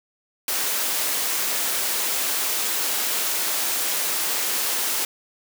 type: high-pass noise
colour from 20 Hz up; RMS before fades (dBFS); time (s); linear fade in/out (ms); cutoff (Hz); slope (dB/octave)
white; -24; 0.48-5.05; 2; 300; 12
effects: none